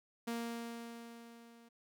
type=tone with level ramp; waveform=sawtooth; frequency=233.1 Hz; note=A#3; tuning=in tune; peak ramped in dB=-32 to -55 dBFS; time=0.27-1.69 s; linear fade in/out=10 ms; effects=none

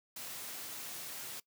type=noise; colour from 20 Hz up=white; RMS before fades=-44 dBFS; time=0.16-1.4 s; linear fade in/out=5 ms; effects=noise-tail reverb RT60 0.1 s tail -21 dB re dry + high-pass 100 Hz 12 dB/octave

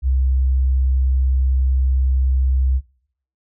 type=tone; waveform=sine; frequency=65.41 Hz; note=C2; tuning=in tune; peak=-13 dBFS; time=0.02-2.81 s; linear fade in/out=50 ms; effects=noise-tail reverb RT60 0.6 s tail -21 dB re dry + tanh soft clip ceiling -9 dBFS

